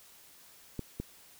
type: clicks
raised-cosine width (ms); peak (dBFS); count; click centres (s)
3; -22; 2; 0.793 / 1
effects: white hiss -57 dBFS RMS until 1.39 s